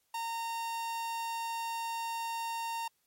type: tone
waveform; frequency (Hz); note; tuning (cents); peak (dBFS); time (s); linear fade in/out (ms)
45% pulse; 920; A#5; -23; -34; 0.14-2.88; 5
effects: white hiss -75 dBFS RMS until 3.06 s + MP3 64 kbps